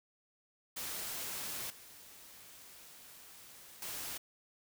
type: noise with level steps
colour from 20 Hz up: white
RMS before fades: -41 / -55 / -42 dBFS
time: 0.76-4.18 s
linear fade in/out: 10 ms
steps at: 1.7 / 3.82 s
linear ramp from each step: 2 ms
effects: none